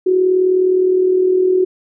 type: tone with amplitude modulation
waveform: sine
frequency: 370 Hz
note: F#4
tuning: in tune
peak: -8 dBFS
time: 0.06-1.65 s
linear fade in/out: 10 ms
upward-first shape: sine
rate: 39.6 Hz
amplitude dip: 50%
effects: none